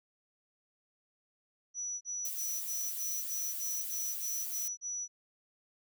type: tone bursts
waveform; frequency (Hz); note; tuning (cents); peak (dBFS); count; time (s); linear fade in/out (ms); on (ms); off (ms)
sine; 5900; F#8; -6; -35; 11; 1.74-5.08; 50; 270; 37
type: noise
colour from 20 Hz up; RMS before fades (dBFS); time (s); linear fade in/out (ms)
violet; -39; 2.25-4.68; 2
effects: none